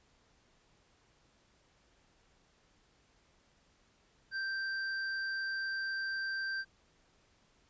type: tone with hard clipping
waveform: triangle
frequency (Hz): 1568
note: G6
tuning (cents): 0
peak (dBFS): -36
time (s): 4.31-6.65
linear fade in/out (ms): 50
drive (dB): 18
effects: pink hiss -69 dBFS RMS until 7.69 s + resampled to 16000 Hz